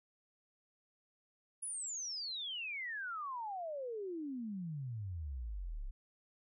sine exponential sweep, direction down, 10548 to 30.87 Hz, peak -39 dBFS, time 1.62-5.91 s, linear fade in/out 10 ms, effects none

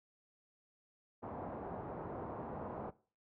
white low-pass noise, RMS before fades -44 dBFS, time 1.22-2.91 s, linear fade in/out 20 ms, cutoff 910 Hz, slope 24 dB/octave, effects noise-tail reverb RT60 0.4 s tail -20 dB re dry + high-pass 60 Hz 12 dB/octave

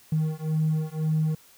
triangle beating tone pair, 155.56 / 157.46 Hz, D#3 / D#3, 0 / +21 cents, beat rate 1.9 Hz, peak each -23 dBFS, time 0.12-1.35 s, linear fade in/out 5 ms, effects tanh soft clip ceiling -17 dBFS + white hiss -55 dBFS RMS until 1.57 s

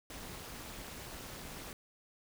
pink noise with amplitude modulation, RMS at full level -43 dBFS, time 0.1-1.73 s, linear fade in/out 2 ms, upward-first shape sine, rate 223 Hz, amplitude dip 80%, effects none

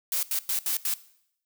blue noise bursts at uneven times, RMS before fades -27 dBFS, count 5, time 0.12-0.23 / 0.31-0.39 / 0.49-0.59 / 0.66-0.77 / 0.85-0.94 s, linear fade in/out 2 ms, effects noise-tail reverb RT60 0.7 s tail -18 dB re dry

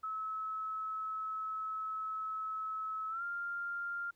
sine tone with pitch glide, 1295 to 1396 Hz, E6 to F6, -31 to -1 cents, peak -36 dBFS, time 0.03-4.11 s, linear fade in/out 10 ms, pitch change +130 cents, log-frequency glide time 3.09-3.23 s, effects pink hiss -75 dBFS RMS until 4.15 s

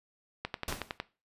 click train, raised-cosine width 0.3 ms, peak -17 dBFS, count 7, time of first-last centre 0.45-1 s, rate 10.9 Hz
pink noise with exponential decay, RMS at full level -33 dBFS, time 0.68-0.98 s, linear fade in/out 1 ms, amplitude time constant 64 ms
effects noise-tail reverb RT60 0.3 s tail -18 dB re dry + resampled to 32000 Hz

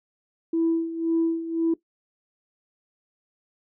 sine tone with tremolo, 329.6 Hz, E4, in tune, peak -17 dBFS, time 0.53-1.74 s, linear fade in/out 5 ms, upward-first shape sine, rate 1.9 Hz, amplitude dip 75%, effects noise-tail reverb RT60 0.1 s tail -17 dB re dry + tanh soft clip ceiling -15 dBFS

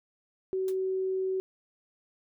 sine tone, 377.9 Hz, F#4, 37 cents sharp, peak -27 dBFS, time 0.53-1.4 s, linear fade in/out 0 ms
white noise with exponential decay, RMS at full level -42 dBFS, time 0.68-0.77 s, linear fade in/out 2 ms, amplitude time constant 18 ms
effects none

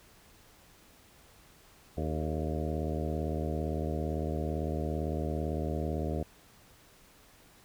harmonic tone with a mistuned harmonic, 77.78 Hz, D#2, in tune, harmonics 1 / 2 / 3 / 4 / 5 / 6 / 7 / 8 / 9, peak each -34 / -37 / -39 / -40 / -41 / -42 / -42 / -43 / -44 dBFS, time 1.97-6.23 s, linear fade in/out 5 ms, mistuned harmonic 6, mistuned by -66 cents, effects pink hiss -59 dBFS RMS until 7.64 s

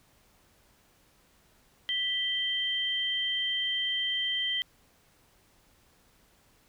sine tone pair together, 1975.5 / 3136 Hz, B6 / G7, 0 / 0 cents, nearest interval minor sixth, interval 800 cents, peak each -34 / -28 dBFS, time 1.89-4.62 s, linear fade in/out 0 ms, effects pink hiss -64 dBFS RMS until 6.68 s

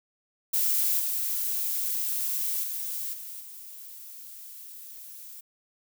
violet noise with level steps, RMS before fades -25 / -29 / -33 / -40 / -44 dBFS, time 0.53-5.41 s, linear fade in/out 10 ms, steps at 0.99 / 2.63 / 3.13 / 3.4 s, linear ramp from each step 10 ms, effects none

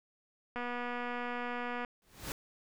click train, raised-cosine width 0.5 ms, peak -24 dBFS, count 314, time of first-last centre 0.56-1.848 s, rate 243 Hz
pink noise with exponential growth, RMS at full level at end -35 dBFS, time 2.02-2.32 s, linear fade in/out 1 ms, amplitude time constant 65 ms
effects none

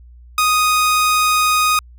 sawtooth tone, 1244.5 Hz, D#6, in tune, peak -9 dBFS, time 0.38-1.79 s, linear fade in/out 2 ms, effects added 60 Hz sine -39 dBFS peak until 1.98 s

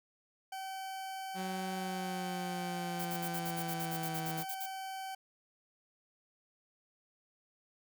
40% pulse tone, 767 Hz, G5, 38 cents flat, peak -39 dBFS, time 0.52-5.15 s, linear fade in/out 5 ms
sawtooth tone with pitch glide, 186.4 to 162.27 Hz, F#3 to E3, +13 to -27 cents, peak -34 dBFS, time 1.34-4.45 s, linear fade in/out 50 ms, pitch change -240 cents, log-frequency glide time 1.74-4.18 s
violet noise bursts, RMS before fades -41 dBFS, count 15, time 2.99-4.663 s, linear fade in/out 10 ms, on 63 ms, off 52 ms
effects none

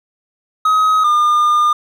triangle tone pair in turn, 1266 / 1209 Hz, D#6 / D6, +30 / +50 cents, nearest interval minor second, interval 80 cents, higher first, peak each -8 dBFS, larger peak neither, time 0.65-1.04 / 1.04-1.73 s, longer second, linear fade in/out 5 ms, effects none

